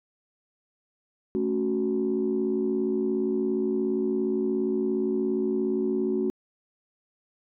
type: chord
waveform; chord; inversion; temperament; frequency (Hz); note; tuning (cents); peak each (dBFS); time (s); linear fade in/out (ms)
sine; F# minor; first; equal; 220 / 277.2 / 370; A3 / C#4 / F#4; 0 / 0 / 0; -28 / -29 / -25; 1.35-6.3; 0
effects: tanh soft clip ceiling -16 dBFS